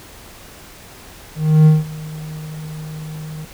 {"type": "tone with ADSR envelope", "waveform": "triangle", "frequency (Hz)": 155.2, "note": "D#3", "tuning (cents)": -4, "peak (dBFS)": -3, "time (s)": [1.35, 3.45], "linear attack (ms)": 310, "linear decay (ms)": 180, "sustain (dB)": -22, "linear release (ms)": 4, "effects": ["pink hiss -40 dBFS RMS until 3.53 s"]}